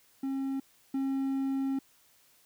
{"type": "tone pair in turn", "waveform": "triangle", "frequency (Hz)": [270, 270], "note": ["C#4", "C#4"], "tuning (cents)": [-45, -45], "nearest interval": "unison", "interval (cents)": 0, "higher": "neither", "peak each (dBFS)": [-28, -26], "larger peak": "second", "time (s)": [[0.23, 0.6], [0.94, 1.79]], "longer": "second", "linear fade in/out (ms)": 5, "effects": ["white hiss -64 dBFS RMS until 2.45 s"]}